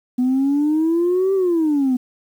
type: exponential two-way sweep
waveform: sine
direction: up then down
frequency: 246.9 to 392 to 246.9 Hz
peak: -13 dBFS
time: 0.18-1.97 s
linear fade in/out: 10 ms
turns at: 1.34 s
effects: tanh soft clip ceiling -12 dBFS + 8-bit